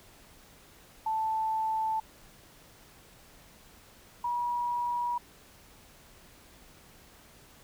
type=tone pair in turn; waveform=sine; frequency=880 / 963.1 Hz; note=A5 / B5; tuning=0 / -44 cents; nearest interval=major second; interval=156 cents; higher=second; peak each=-27 / -28 dBFS; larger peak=first; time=1.06-2 / 4.24-5.18 s; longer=neither; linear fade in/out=5 ms; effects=pink hiss -56 dBFS RMS until 7.63 s